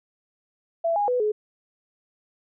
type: tone with pitch steps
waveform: sine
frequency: 668 / 821 / 496.1 / 424.1 Hz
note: E5 / G#5 / B4 / G#4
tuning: +23 / -20 / +8 / +36 cents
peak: -20 dBFS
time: 0.84-1.32 s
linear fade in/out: 10 ms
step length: 120 ms
effects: none